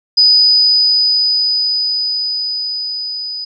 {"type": "tone with level ramp", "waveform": "sine", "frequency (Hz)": 4978, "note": "D#8", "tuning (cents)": 0, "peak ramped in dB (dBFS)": [-5, -21], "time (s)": [0.17, 3.45], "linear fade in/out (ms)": 10, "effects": []}